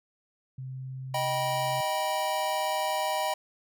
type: tone with pitch glide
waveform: sine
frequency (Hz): 130.6 to 131.43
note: C3 to C3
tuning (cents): -3 to +8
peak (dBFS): -35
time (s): 0.58-1.81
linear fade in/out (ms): 5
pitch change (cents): +11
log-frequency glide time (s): 0.69-1.13
type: chord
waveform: square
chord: Eb augmented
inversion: none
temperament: just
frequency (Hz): 622.3 / 777.8 / 972.3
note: Eb5 / G5 / B5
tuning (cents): 0 / -14 / -27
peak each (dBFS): -32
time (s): 1.14-3.34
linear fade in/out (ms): 5
effects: none